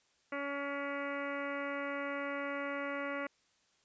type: harmonic tone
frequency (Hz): 281.9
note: C#4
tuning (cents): +29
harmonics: 1 / 2 / 3 / 4 / 5 / 6 / 7 / 8 / 9 / 10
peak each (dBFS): -42 / -40 / -51 / -44 / -44 / -52 / -44 / -48 / -55 / -57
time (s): 0.32-3.27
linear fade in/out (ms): 5
effects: white hiss -72 dBFS RMS until 3.84 s + resampled to 16000 Hz